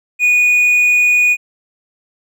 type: tone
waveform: triangle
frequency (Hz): 2463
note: D#7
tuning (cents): -18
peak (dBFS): -7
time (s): 0.19-1.37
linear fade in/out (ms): 50
effects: none